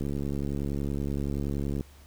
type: click train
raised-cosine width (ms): 3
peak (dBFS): -19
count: 128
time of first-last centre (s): 0.01-1.809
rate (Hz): 70.6
effects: added 71 Hz sine -51 dBFS peak until 2.06 s + pink hiss -57 dBFS RMS until 2.06 s